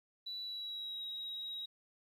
sine tone with pitch glide, 3951 to 3821 Hz, B7 to A#7, 0 to +42 cents, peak -39 dBFS, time 0.26-1.66 s, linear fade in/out 10 ms, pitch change -58 cents, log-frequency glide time 0.42-1.01 s, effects tanh soft clip ceiling -36 dBFS + 12-bit

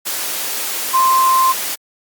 sine tone in noise, 1046.5 Hz, C6, in tune, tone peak -10 dBFS, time 0.93-1.53 s, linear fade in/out 20 ms, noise white, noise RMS -22 dBFS, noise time 0.05-1.76 s, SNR +9 dB, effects high-pass 300 Hz 12 dB/octave + Opus 48 kbps

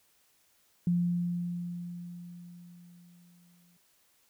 sine tone with exponential decay, 174.61 Hz, F3, in tune, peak -23 dBFS, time 0.87-3.77 s, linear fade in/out 2 ms, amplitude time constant 630 ms, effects white hiss -68 dBFS RMS until 4.29 s

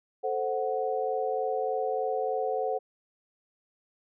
sine chord, F# diminished, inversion first, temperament equal, 440 / 523.3 / 740 Hz, A4 / C5 / F#5, 0 / 0 / 0 cents, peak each -31 dBFS, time 0.23-2.79 s, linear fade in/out 20 ms, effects none

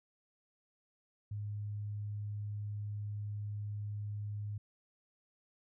sine tone, 103.83 Hz, G#2, in tune, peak -37 dBFS, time 1.31-4.58 s, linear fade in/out 5 ms, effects none

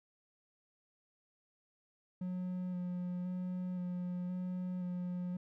triangle tone with vibrato, 180.4 Hz, F#3, 44 cents flat, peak -34 dBFS, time 2.21-5.37 s, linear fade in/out 5 ms, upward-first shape square, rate 0.96 Hz, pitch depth 14 cents each way, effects none

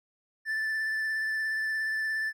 triangle tone with vibrato, 1760 Hz, A6, in tune, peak -26 dBFS, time 0.45-2.33 s, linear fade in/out 50 ms, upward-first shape triangle, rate 17 Hz, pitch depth 18 cents each way, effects none

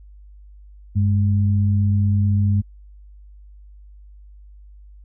sine tone pair together, 98 / 207.2 Hz, G2 / G#3, 0 / -4 cents, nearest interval octave + minor second, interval 1296 cents, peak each -15 / -23 dBFS, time 0.95-2.62 s, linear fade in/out 20 ms, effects added 50 Hz sine -41 dBFS peak until 5.04 s

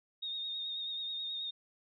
sine tone with vibrato, 3705 Hz, A#7, 11 cents flat, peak -36 dBFS, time 0.22-1.51 s, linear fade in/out 10 ms, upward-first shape sine, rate 9.3 Hz, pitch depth 32 cents each way, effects none

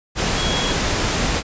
sine tone in noise, 3322 Hz, G#7, in tune, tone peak -25 dBFS, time 0.35-0.75 s, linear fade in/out 50 ms, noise pink, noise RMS -20 dBFS, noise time 0.15-1.43 s, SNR -8 dB, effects resampled to 16000 Hz

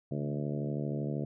harmonic tone with a mistuned harmonic, 72.8 Hz, D2, 15 cents flat, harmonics 2 / 3 / 4 / 5 / 6 / 7 / 8 / 9, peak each -34 / -38 / -40 / -42 / -44 / -45 / -46 / -47 dBFS, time 0.11-1.25 s, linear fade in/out 5 ms, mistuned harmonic 2, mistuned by -34 cents, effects none

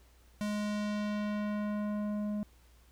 square tone with low-pass filter sweep, 208.7 Hz, G#3, 9 cents sharp, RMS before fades -34 dBFS, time 0.41-2.43 s, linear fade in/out 0 ms, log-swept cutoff 12000 to 530 Hz, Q 0.71, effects added 60 Hz sine -59 dBFS peak until 2.91 s + pink hiss -66 dBFS RMS until 2.91 s

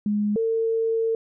sine tone pair in turn, 208 / 451.6 Hz, G#3 / A4, +3 / +45 cents, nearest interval octave + minor second, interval 1342 cents, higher second, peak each -20 dBFS, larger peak neither, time 0.06-0.36 / 0.36-1.15 s, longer second, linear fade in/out 2 ms, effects none

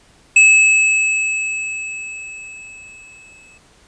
square tone with exponential decay, 2596 Hz, E7, 27 cents flat, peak -6 dBFS, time 0.36-3.58 s, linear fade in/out 5 ms, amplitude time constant 700 ms, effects pink hiss -51 dBFS RMS until 3.87 s + resampled to 22050 Hz

